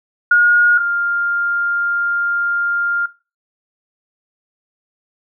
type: tone pair in turn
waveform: sine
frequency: 1433 / 1401.1 Hz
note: F6 / F6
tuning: +44 / +5 cents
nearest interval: unison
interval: 39 cents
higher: first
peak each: -6 / -16 dBFS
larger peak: first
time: 0.31-0.78 / 0.78-3.06 s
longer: second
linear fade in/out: 5 ms
effects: noise-tail reverb RT60 0.3 s tail -18 dB re dry